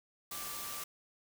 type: tone in noise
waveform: sine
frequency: 1174.7 Hz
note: D6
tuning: in tune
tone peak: -48 dBFS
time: 0.31-0.84 s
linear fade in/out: 5 ms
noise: white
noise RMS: -42 dBFS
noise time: 0.31-0.84 s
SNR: -9 dB
effects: none